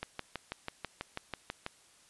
click train, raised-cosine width 0.3 ms, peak -20 dBFS, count 11, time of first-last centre 0.03-1.664 s, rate 6.12 Hz, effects white hiss -62 dBFS RMS until 2.09 s + resampled to 24000 Hz

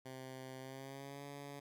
10% pulse tone with pitch glide, 130.81 to 141.83 Hz, C3 to C#3, 0 to +40 cents, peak -39 dBFS, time 0.05-1.6 s, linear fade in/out 10 ms, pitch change +140 cents, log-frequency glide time 0.59-1.24 s, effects none

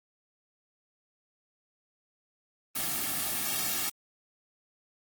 white noise with comb filter, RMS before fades -31 dBFS, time 2.75-3.9 s, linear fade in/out 10 ms, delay 2 ms, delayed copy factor -0.75, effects Opus 24 kbps

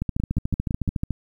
two click trains, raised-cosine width 5 ms, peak -12 / -12 dBFS, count 5 / 16, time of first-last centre 0.2-0.878 / 0.02-1.107 s, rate 5.9 / 13.8 Hz, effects 9-bit

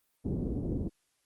white low-pass noise, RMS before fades -33 dBFS, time 0.24-0.89 s, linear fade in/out 20 ms, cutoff 340 Hz, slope 24 dB/octave, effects white hiss -75 dBFS RMS until 1.25 s + Opus 32 kbps

